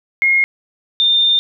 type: tone pair in turn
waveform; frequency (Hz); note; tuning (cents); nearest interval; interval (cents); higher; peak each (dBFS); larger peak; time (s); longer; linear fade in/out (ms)
sine; 2148 / 3612; C7 / A7; +45 / +45; major sixth; 900; second; -10; neither; 0.22-0.44 / 1-1.39; second; 0
effects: none